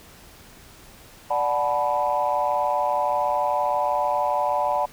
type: chord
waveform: sine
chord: B minor seventh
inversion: first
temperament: equal with one note detuned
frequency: 587.3 / 740 / 866.4 / 987.8 Hz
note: D5 / F#5 / A5 / B5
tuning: 0 / 0 / -27 / 0 cents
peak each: -25 dBFS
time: 1.3-4.86 s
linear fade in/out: 10 ms
effects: tanh soft clip ceiling -11 dBFS + pink hiss -48 dBFS RMS until 4.92 s